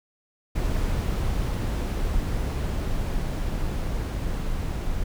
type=noise with level ramp; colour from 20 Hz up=brown; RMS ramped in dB=-24 to -28 dBFS; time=0.55-5.04 s; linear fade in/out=10 ms; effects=none